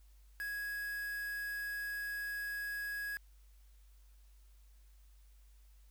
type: tone with quantisation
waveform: triangle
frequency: 1661.2 Hz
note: G#6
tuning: in tune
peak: -36 dBFS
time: 0.4-3.17 s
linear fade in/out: 0 ms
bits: 8
effects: added 50 Hz sine -58 dBFS peak until 5.9 s + white hiss -73 dBFS RMS until 5.9 s